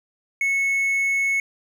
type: tone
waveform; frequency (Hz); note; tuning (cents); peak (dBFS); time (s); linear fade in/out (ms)
triangle; 2199; C#7; -14; -17; 0.41-1.4; 2
effects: none